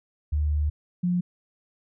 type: tone pair in turn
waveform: sine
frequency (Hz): 74.7 / 177.67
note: D2 / F3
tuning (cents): +30 / +30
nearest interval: octave + minor third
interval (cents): 1500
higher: second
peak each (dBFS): -21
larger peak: neither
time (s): 0.32-0.7 / 1.03-1.21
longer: first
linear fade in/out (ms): 10
effects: none